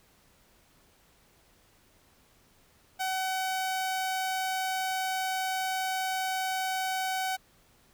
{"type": "tone", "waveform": "sawtooth", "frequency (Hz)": 755, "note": "F#5", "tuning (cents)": 35, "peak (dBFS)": -25, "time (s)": [2.99, 7.37], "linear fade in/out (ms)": 20, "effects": ["pink hiss -63 dBFS RMS until 7.93 s"]}